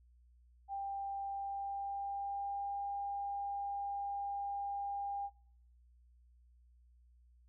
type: tone with pitch glide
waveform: sine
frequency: 792 to 802.6 Hz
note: G5 to G5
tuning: +18 to +41 cents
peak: -37 dBFS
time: 0.68-5.3 s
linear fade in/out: 50 ms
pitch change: +23 cents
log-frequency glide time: 1.29-2.83 s
effects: noise-tail reverb RT60 0.6 s tail -22 dB re dry + added 60 Hz sine -62 dBFS peak until 7.48 s